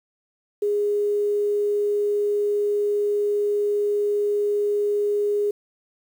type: tone with quantisation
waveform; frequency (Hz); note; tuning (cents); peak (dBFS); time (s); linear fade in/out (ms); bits
sine; 412.5; G#4; -12; -19; 0.62-5.51; 5; 8
effects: none